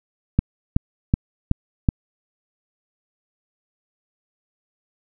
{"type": "click train", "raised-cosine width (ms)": 5, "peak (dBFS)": -3, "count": 5, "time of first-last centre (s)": [0.39, 1.888], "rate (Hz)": 2.67, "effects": []}